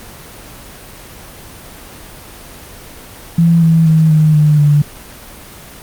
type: tone with pitch steps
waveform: sine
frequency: 167.6 / 163.21 / 158.93 / 154.76 / 150.7 / 146.75 Hz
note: E3 / E3 / D#3 / D#3 / D3 / D3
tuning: +29 / -17 / +37 / -9 / +45 / -1 cents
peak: -6 dBFS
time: 3.38-4.82 s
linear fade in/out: 5 ms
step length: 240 ms
effects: pink hiss -34 dBFS RMS until 5.82 s + Opus 24 kbps